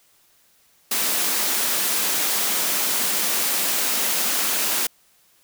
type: high-pass noise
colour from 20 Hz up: white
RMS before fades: -22 dBFS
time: 0.91-4.87 s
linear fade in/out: 5 ms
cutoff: 170 Hz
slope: 96 dB/octave
effects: white hiss -59 dBFS RMS until 5.43 s